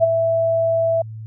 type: tone with ADSR envelope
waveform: sine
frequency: 660 Hz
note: E5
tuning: 2 cents sharp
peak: -8 dBFS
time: 0-1.02 s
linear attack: 35 ms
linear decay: 18 ms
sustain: -7 dB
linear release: 6 ms
effects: added 110 Hz sine -30 dBFS peak until 1.26 s